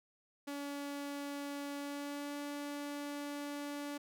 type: tone with pitch glide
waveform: sawtooth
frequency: 284.5 to 288.6 Hz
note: C#4 to D4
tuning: +45 to -30 cents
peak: -36 dBFS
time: 0.47-3.98 s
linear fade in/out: 10 ms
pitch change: +25 cents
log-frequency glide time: 1.77-2.37 s
effects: none